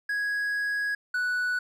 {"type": "tone pair in turn", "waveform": "triangle", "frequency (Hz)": [1661, 1479.8], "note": ["G#6", "F#6"], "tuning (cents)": [0, 0], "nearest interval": "major second", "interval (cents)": 200, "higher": "first", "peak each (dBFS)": [-24, -23], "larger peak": "second", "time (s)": [[0.09, 0.95], [1.14, 1.59]], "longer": "first", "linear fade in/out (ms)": 5, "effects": []}